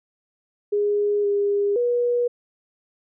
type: tone with pitch steps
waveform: sine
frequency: 412.1 / 405.5 / 483.5 Hz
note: G#4 / G#4 / B4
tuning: -13 / -41 / -37 cents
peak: -18 dBFS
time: 0.72-2.28 s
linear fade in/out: 10 ms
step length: 520 ms
effects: none